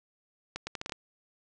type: accelerating click train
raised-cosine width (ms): 0.2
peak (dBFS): -18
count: 7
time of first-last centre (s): 0.56-0.922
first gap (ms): 110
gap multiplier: 0.75
effects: resampled to 22050 Hz + 8-bit